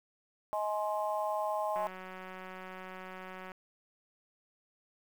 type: harmonic tone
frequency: 210.3 Hz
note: G#3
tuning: 22 cents sharp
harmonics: 3 / 4 / 5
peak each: -34 / -35 / -37 dBFS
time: 0.53-1.87 s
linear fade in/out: 0 ms
type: click train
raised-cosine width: 0.5 ms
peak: -31 dBFS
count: 328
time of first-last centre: 1.76-3.518 s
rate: 186 Hz
effects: 9-bit